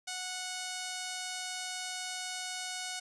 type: tone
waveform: 5% pulse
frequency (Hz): 736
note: F#5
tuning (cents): -9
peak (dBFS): -25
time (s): 0.07-3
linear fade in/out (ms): 10
effects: resampled to 22050 Hz